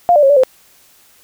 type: tone with pitch steps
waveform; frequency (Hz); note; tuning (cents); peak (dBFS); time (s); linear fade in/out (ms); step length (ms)
sine; 701 / 590 / 545 / 577 / 518; F5 / D5 / C#5 / D5 / C5; +6 / +8 / -29 / -31 / -17; -6; 0.09-0.435; 0; 69
effects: white hiss -49 dBFS RMS until 1.23 s